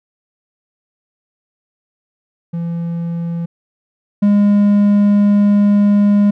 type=tone pair in turn; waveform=triangle; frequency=169.2 / 204.4 Hz; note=E3 / G#3; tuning=+45 / -27 cents; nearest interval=minor third; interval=328 cents; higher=second; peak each=-16 / -6 dBFS; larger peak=second; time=2.53-3.46 / 4.22-6.31 s; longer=second; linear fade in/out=10 ms; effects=none